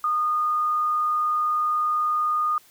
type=tone; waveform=sine; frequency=1226 Hz; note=D#6; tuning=26 cents flat; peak=-20 dBFS; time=0.04-2.58 s; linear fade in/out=2 ms; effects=white hiss -55 dBFS RMS until 2.7 s

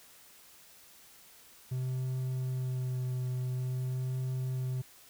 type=tone with vibrato; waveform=triangle; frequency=127.9 Hz; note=C3; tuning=39 cents flat; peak=-29 dBFS; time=1.71-4.82 s; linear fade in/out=10 ms; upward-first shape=sine; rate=0.48 Hz; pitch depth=16 cents each way; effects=white hiss -57 dBFS RMS until 5.09 s

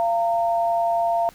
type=tone pair together; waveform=sine; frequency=686 / 917 Hz; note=F5 / A#5; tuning=-31 / -29 cents; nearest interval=perfect fourth; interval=502 cents; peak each=-19 / -25 dBFS; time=0-1.29 s; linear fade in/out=0 ms; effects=pink hiss -50 dBFS RMS until 1.34 s

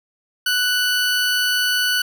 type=tone; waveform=20% pulse; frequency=1485 Hz; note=F#6; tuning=6 cents sharp; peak=-12 dBFS; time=0.46-2.02 s; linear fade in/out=5 ms; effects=none

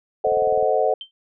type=chord; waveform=sine; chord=A diminished seventh; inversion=none; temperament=equal; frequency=440 / 523.3 / 622.3 / 740 Hz; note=A4 / C5 / Eb5 / Gb5; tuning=0 / 0 / 0 / 0 cents; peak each=-22 dBFS; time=0.24-0.94 s; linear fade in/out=5 ms
type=click train; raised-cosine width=3 ms; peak=-28 dBFS; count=8; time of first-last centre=0.27-0.627 s; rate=19.6 Hz
type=tone with exponential decay; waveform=sine; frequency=3123 Hz; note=G7; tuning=7 cents flat; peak=-27 dBFS; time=1.01-1.11 s; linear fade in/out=1 ms; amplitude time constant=21 ms
effects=none

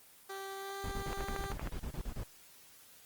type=tone with pitch glide; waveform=15% pulse; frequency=389.6 to 394.1 Hz; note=G4 to G4; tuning=-11 to +9 cents; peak=-34 dBFS; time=0.29-1.53 s; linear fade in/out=10 ms; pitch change=+20 cents; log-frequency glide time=0.56-0.74 s
type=noise bursts; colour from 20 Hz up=brown; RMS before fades=-39 dBFS; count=13; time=0.84-2.235 s; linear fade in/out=2 ms; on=75 ms; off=35 ms
type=click train; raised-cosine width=0.5 ms; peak=-24 dBFS; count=8; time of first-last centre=1.13-1.673 s; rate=12.9 Hz
effects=white hiss -59 dBFS RMS until 3.05 s + Opus 24 kbps

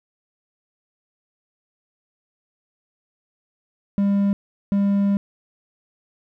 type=tone bursts at uneven times; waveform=triangle; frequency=200 Hz; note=G3; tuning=35 cents sharp; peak=-14 dBFS; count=2; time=3.98-4.33 / 4.72-5.17 s; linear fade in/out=0 ms; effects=none

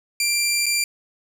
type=tone with dropouts; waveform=15% pulse; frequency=2369 Hz; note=D7; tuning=14 cents sharp; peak=-12 dBFS; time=0.2-0.84 s; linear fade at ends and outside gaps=2 ms; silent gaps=0.659-0.664 s; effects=none

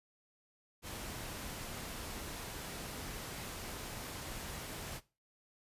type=noise; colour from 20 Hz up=pink; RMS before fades=-44 dBFS; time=0.82-5.01 s; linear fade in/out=50 ms; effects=noise-tail reverb RT60 0.3 s tail -19 dB re dry + resampled to 32000 Hz

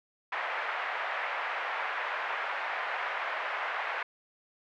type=band-pass noise; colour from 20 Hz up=white; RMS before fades=-34 dBFS; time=0.32-4.03 s; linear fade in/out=5 ms; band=610 to 2100 Hz; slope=24 dB/octave; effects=none

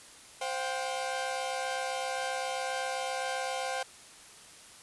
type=chord; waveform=sawtooth; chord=C suspended fourth; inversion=none; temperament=equal with one note detuned; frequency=523.3 / 716.4 / 784 Hz; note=C5 / F5 / G5; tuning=0 / +44 / 0 cents; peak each=-32 / -34 / -32 dBFS; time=0.41-3.83 s; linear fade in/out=5 ms; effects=white hiss -52 dBFS RMS until 4.82 s + resampled to 24000 Hz

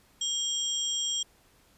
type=tone cluster; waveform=sine; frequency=3224 / 5690 / 7530 Hz; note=G7 / F8 / A#8; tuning=+48 / +31 / +16 cents; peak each=-29 / -37 / -34 dBFS; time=0.21-1.23 s; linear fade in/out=5 ms; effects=pink hiss -62 dBFS RMS until 1.77 s + resampled to 32000 Hz

